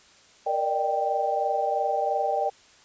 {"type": "chord", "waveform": "sine", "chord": "Eb major seventh", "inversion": "second", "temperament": "equal with one note detuned", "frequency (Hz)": [466.2, 587.3, 610.2, 784], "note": ["Bb4", "D5", "Eb5", "G5"], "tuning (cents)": [0, 0, -34, 0], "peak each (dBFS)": [-31, -30, -30, -25], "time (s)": [0.46, 2.5], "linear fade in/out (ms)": 10, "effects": ["white hiss -55 dBFS RMS until 2.84 s", "resampled to 16000 Hz"]}